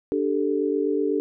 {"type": "chord", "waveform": "sine", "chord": "D suspended fourth", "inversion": "none", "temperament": "equal", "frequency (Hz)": [293.7, 392, 440], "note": ["D4", "G4", "A4"], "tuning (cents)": [0, 0, 0], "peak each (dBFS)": -25, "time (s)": [0.12, 1.2], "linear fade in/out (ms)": 0, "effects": []}